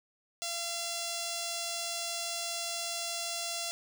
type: tone with notch filter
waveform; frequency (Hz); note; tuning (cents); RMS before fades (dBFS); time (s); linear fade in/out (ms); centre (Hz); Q
5% pulse; 683; F5; -39; -36; 0.42-3.71; 0; 1700; 1.1
effects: none